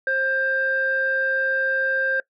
sine tone pair together, 531 / 1586.7 Hz, C5 / G6, +25 / +21 cents, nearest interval octave + perfect fifth, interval 1896 cents, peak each -25 / -20 dBFS, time 0.07-2.2 s, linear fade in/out 2 ms, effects noise-tail reverb RT60 0.1 s tail -20 dB re dry + tanh soft clip ceiling -12 dBFS

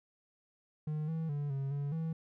triangle tone with pitch steps, 152.8 / 161.7 / 144.8 / 136.8 / 142.5 / 162.1 Hz, D#3 / E3 / D3 / C#3 / C#3 / E3, -31 / -33 / -24 / -23 / +48 / -29 cents, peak -31 dBFS, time 0.87-2.13 s, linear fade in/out 5 ms, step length 210 ms, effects none

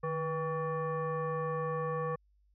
sine tone with frequency modulation, 488.1 Hz, B4, 20 cents flat, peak -31 dBFS, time 0.03-2.16 s, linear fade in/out 10 ms, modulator 642 Hz, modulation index 1.2, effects added 50 Hz sine -65 dBFS peak until 2.54 s

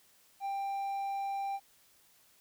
triangle tone, 790 Hz, G5, 13 cents sharp, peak -31 dBFS, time 0.4-1.6 s, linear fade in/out 50 ms, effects white hiss -65 dBFS RMS until 2.4 s

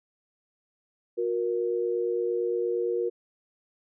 sine tone pair together, 362 / 470.7 Hz, F#4 / A#4, -38 / +17 cents, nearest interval perfect fourth, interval 455 cents, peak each -28 / -27 dBFS, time 1.17-3.1 s, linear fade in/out 20 ms, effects none

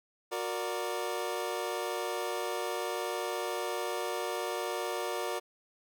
25% pulse chord, Gb augmented, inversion none, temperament equal with one note detuned, 365.5 / 466.2 / 587.3 Hz, Gb4 / Bb4 / D5, -21 / 0 / 0 cents, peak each -33 / -33 / -34 dBFS, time 0.31-5.4 s, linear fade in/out 20 ms, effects none

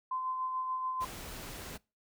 sine tone with tremolo, 1031 Hz, C6, 26 cents flat, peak -31 dBFS, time 0.11-1.05 s, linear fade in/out 5 ms, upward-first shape sine, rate 6.9 Hz, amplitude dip 35%
pink noise, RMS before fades -44 dBFS, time 1-1.78 s, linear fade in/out 20 ms
effects noise-tail reverb RT60 0.3 s tail -25 dB re dry

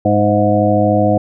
harmonic tone with a mistuned harmonic, 103.5 Hz, G#2, 5 cents flat, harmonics 1 / 2 / 3 / 5 / 6 / 7, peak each -17 / -17 / -17 / -17 / -17 / -17 dBFS, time 0.05-1.18 s, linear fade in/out 5 ms, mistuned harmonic 6, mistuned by +29 cents, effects none

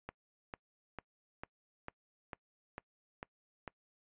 click train, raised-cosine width 0.5 ms, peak -27 dBFS, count 9, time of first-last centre 0.09-3.677 s, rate 2.23 Hz, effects noise-tail reverb RT60 0.1 s tail -24 dB re dry + resampled to 8000 Hz

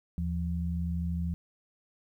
sine tone pair together, 79 / 171.9 Hz, D#2 / F3, +27 / -27 cents, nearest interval octave + minor second, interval 1346 cents, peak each -31 / -32 dBFS, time 0.18-1.34 s, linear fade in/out 0 ms, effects 11-bit

